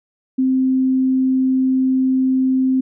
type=tone; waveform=sine; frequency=260.9 Hz; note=C4; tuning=5 cents flat; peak=-13 dBFS; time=0.38-2.81 s; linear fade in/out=10 ms; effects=none